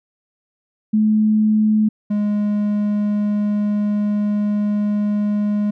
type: tone pair in turn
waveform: sine / triangle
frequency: 214.8 / 207.6 Hz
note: A3 / G#3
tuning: -41 / 0 cents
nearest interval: minor second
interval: 59 cents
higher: first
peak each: -12 / -14 dBFS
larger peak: first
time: 0.93-1.89 / 2.1-5.71 s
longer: second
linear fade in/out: 10 ms
effects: none